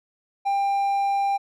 triangle tone, 795 Hz, G5, 24 cents sharp, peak -18 dBFS, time 0.45-1.38 s, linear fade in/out 20 ms, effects none

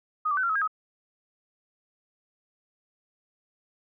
sine tone with pitch steps, 1246 / 1164 / 1516 / 1377 / 1282 / 1620 / 1269 Hz, D#6 / D6 / F#6 / F6 / E6 / G#6 / D#6, +2 / -16 / +42 / -25 / -49 / -43 / +34 cents, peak -23 dBFS, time 0.25-0.677 s, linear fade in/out 10 ms, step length 61 ms, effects none

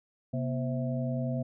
harmonic tone with a mistuned harmonic, 130.81 Hz, C3, in tune, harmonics 1 / 2 / 4 / 5, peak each -31 / -33 / -40 / -38 dBFS, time 0.33-1.43 s, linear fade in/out 10 ms, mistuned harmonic 2, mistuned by -140 cents, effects none

